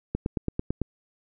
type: click train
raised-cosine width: 3 ms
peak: -13 dBFS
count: 7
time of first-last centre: 0.15-0.817 s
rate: 9 Hz
effects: none